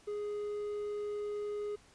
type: tone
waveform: triangle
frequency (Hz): 415.3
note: G#4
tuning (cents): 0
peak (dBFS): -33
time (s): 0.07-1.76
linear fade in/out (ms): 10
effects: pink hiss -62 dBFS RMS until 1.94 s + resampled to 22050 Hz